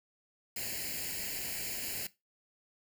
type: noise with comb filter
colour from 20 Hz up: white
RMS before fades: -38 dBFS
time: 0.56-2.07 s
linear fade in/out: 5 ms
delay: 0.42 ms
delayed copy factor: +0.85
effects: noise-tail reverb RT60 0.2 s tail -17 dB re dry